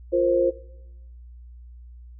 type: chord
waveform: sine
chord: F suspended fourth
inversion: none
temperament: equal with one note detuned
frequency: 349.2 / 466.2 / 528.1 Hz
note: F4 / Bb4 / C5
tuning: 0 / 0 / +16 cents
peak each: -22 / -26 / -20 dBFS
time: 0.12-0.51 s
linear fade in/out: 20 ms
effects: noise-tail reverb RT60 0.9 s tail -19 dB re dry + added 60 Hz sine -41 dBFS peak until 2.19 s